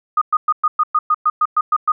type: tone bursts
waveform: sine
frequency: 1235 Hz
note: D#6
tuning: 13 cents flat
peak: -11 dBFS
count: 12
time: 0.17-1.92 s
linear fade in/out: 5 ms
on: 45 ms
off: 110 ms
effects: none